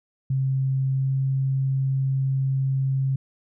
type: tone with pitch glide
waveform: sine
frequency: 133.5 to 134.27 Hz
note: C3 to C3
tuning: +35 to +45 cents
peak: -20 dBFS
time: 0.3-3.16 s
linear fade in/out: 5 ms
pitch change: +10 cents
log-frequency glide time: 0.92-1.11 s
effects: none